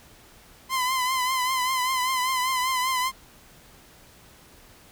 sawtooth tone with vibrato, 1025 Hz, C6, 36 cents flat, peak -19 dBFS, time 0.69-3.12 s, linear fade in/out 50 ms, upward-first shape triangle, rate 5.1 Hz, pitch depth 62 cents each way, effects pink hiss -52 dBFS RMS until 4.91 s

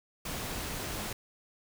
pink noise, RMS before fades -37 dBFS, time 0.25-1.13 s, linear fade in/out 5 ms, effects none

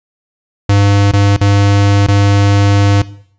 square tone with dropouts, 100.6 Hz, G2, 45 cents sharp, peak -7 dBFS, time 0.69-3.02 s, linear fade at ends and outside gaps 5 ms, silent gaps 1.115-1.134 / 1.366-1.41 / 2.067-2.083 s, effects noise-tail reverb RT60 0.6 s tail -18 dB re dry + resampled to 16000 Hz

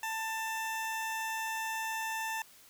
20% pulse tone, 889 Hz, A5, 18 cents sharp, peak -29 dBFS, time 0.03-2.42 s, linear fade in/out 2 ms, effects white hiss -58 dBFS RMS until 2.69 s

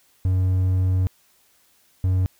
triangle tone pair in turn, 92.8 / 92.8 Hz, F#2 / F#2, +6 / +6 cents, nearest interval unison, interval 0 cents, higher neither, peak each -15 dBFS, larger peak neither, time 0.25-1.07 / 2.04-2.26 s, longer first, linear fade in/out 0 ms, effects white hiss -60 dBFS RMS until 2.39 s

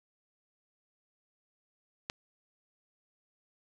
click, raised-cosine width 0.2 ms, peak -17 dBFS, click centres 2.099 s, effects none

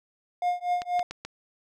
triangle tone with tremolo, 712 Hz, F5, 33 cents sharp, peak -19 dBFS, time 0.42-1.03 s, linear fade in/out 2 ms, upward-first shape triangle, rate 4.1 Hz, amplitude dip 100%
clicks, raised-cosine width 0.2 ms, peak -18 dBFS, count 4, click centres 0.819 / 0.994 / 1.11 / 1.25 s
effects none

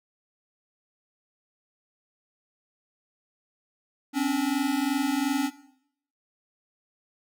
square tone pair together, 262.6 / 285.4 Hz, C4 / D4, +6 / -49 cents, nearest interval minor second, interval 145 cents, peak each -28 / -26 dBFS, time 4.13-5.51 s, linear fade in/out 50 ms, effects noise-tail reverb RT60 0.7 s tail -18 dB re dry

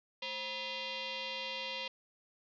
sine tone with frequency modulation, 218.4 Hz, A3, 13 cents flat, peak -37 dBFS, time 0.22-1.88 s, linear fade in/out 5 ms, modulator 749 Hz, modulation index 5.3, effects none

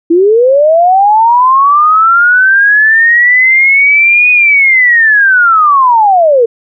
sine linear two-way sweep, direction up then down, 323.1 to 2489 to 444.7 Hz, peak -3 dBFS, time 0.1-6.46 s, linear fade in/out 10 ms, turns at 4.31 s, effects none

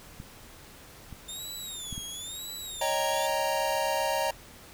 clicks, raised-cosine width 5 ms, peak -28 / -30 / -25 / -26 dBFS, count 4, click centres 0.201 / 1.127 / 1.927 / 1.979 s
20% pulse tone with vibrato, 3600 Hz, A7, 39 cents sharp, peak -31 dBFS, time 1.28-3.27 s, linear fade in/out 10 ms, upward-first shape sine, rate 1 Hz, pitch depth 160 cents each way
square chord, Eb dominant seventh, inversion third, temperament equal, 554.4 / 622.3 / 784 / 932.3 Hz, Db5 / Eb5 / G5 / Bb5, 0 / 0 / 0 / 0 cents, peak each -33 / -32 / -35 / -31 dBFS, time 2.81-4.31 s, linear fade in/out 5 ms
effects pink hiss -50 dBFS RMS until 4.73 s

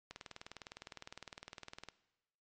click train, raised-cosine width 0.2 ms, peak -29 dBFS, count 36, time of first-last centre 0.11-1.887 s, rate 19.7 Hz, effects noise-tail reverb RT60 1.0 s tail -18 dB re dry + MP3 48 kbps

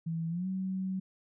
sine tone with pitch glide, 164.3 to 188.73 Hz, E3 to F#3, -5 to +35 cents, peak -31 dBFS, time 0.06-1 s, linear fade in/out 10 ms, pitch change +240 cents, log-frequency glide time 0.29-0.47 s, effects none

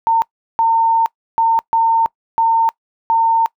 sine tone bursts at uneven times, 909 Hz, A#5, 44 cents flat, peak -10 dBFS, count 6, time 0.07-0.22 / 0.59-1.06 / 1.38-1.59 / 1.73-2.06 / 2.38-2.69 / 3.1-3.46 s, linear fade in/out 0 ms, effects noise-tail reverb RT60 0.1 s tail -24 dB re dry

